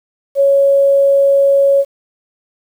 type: tone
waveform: sine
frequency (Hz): 555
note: C#5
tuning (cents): +2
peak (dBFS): -7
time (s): 0.35-1.85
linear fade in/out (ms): 50
effects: 7-bit